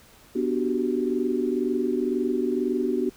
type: chord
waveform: sine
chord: G major seventh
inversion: first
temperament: equal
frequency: 246.9 / 293.7 / 370 / 392 Hz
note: B3 / D4 / F#4 / G4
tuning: 0 / 0 / 0 / 0 cents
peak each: -27 / -29 / -26 / -30 dBFS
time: 0.35-3.1 s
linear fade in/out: 10 ms
effects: pink hiss -53 dBFS RMS until 3.16 s